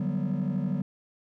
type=chord; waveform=triangle; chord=G major seventh; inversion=second; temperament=just; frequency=147 / 183.75 / 196 / 245 Hz; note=D3 / F#3 / G3 / B3; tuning=+2 / -12 / 0 / -14 cents; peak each=-29 / -27 / -28 / -31 dBFS; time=0-0.82 s; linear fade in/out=5 ms; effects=tanh soft clip ceiling -20 dBFS